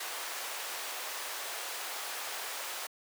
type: high-pass noise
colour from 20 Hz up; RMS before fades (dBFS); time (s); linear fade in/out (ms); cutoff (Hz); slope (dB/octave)
pink; -39; 0-2.87; 5; 640; 12
effects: high-pass 400 Hz 12 dB/octave